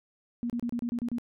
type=tone bursts; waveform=sine; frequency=238 Hz; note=A#3; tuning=36 cents sharp; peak=-28 dBFS; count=8; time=0.43-1.184 s; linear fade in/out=0 ms; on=68 ms; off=30 ms; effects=none